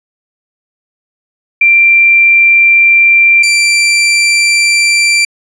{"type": "tone pair in turn", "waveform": ["sine", "sawtooth"], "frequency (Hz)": [2362, 2352], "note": ["D7", "D7"], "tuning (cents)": [9, 2], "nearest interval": "unison", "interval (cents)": 7, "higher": "first", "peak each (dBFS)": -3, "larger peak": "neither", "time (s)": [[1.61, 3.43], [3.43, 5.25]], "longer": "neither", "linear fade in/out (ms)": 5, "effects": ["resampled to 22050 Hz"]}